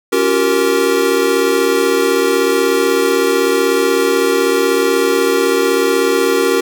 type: chord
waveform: square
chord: G half-diminished seventh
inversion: second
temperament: equal with one note detuned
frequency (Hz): 277.2 / 349.2 / 385.3 / 466.2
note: Db4 / F4 / G4 / Bb4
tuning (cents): 0 / 0 / -30 / 0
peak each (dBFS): -21 / -20 / -16 / -16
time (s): 0.12-6.61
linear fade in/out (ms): 10
effects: none